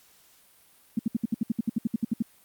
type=tone bursts; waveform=sine; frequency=225.5 Hz; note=A3; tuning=43 cents sharp; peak=-21 dBFS; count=15; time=0.97-2.224 s; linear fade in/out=5 ms; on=22 ms; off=66 ms; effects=white hiss -59 dBFS RMS until 2.44 s + Opus 48 kbps